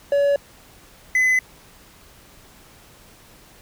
triangle tone pair in turn, 567 / 2021 Hz, C#5 / B6, +39 / +39 cents, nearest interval octave + minor seventh, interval 2200 cents, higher second, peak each -13 dBFS, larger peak neither, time 0.12-0.36 / 1.15-1.39 s, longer neither, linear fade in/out 2 ms, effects pink hiss -49 dBFS RMS until 3.61 s

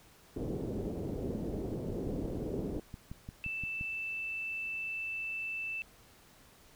white low-pass noise, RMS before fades -37 dBFS, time 0.36-2.8 s, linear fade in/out 5 ms, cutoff 440 Hz, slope 24 dB/octave
click train, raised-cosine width 5 ms, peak -30 dBFS, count 14, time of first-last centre 1.55-3.811 s, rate 5.75 Hz
sine tone, 2649 Hz, E7, 8 cents sharp, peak -35 dBFS, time 3.44-5.82 s, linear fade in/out 0 ms
effects pink hiss -60 dBFS RMS until 6.75 s

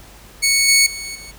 15% pulse tone with level steps, 2217 Hz, C#7, in tune, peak -7 / -4 / -21 / -29 dBFS, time 0.42-1.32 s, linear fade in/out 20 ms, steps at 0.68 / 0.86 / 1.15 s, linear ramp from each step 5 ms, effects added 50 Hz sine -44 dBFS peak until 1.38 s + pink hiss -44 dBFS RMS until 1.38 s

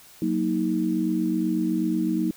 sine chord, D# minor, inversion first, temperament equal with one note detuned, 185 / 233.1 / 315.7 Hz, F#3 / A#3 / D#4, 0 / 0 / +25 cents, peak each -27 / -27 / -24 dBFS, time 0.22-2.31 s, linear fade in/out 2 ms, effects white hiss -50 dBFS RMS until 2.36 s

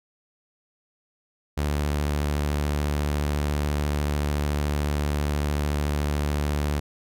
sawtooth tone with vibrato, 73.42 Hz, D2, in tune, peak -19 dBFS, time 1.57-6.8 s, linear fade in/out 10 ms, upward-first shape triangle, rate 14 Hz, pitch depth 24 cents each way, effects none

